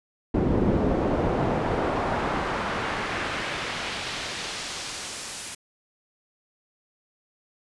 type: noise with band-pass filter sweep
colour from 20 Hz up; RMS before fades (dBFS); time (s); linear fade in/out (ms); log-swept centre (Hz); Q
brown; -27; 0.34-5.55; 5; 300 to 9400; 0.87
effects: resampled to 24000 Hz